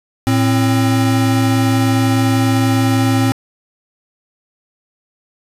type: tone pair together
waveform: square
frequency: 111.9 / 265.6 Hz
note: A2 / C4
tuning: +30 / +26 cents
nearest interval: octave + minor third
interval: 1496 cents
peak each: -15 dBFS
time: 0.27-3.32 s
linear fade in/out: 0 ms
effects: resampled to 32000 Hz + 8-bit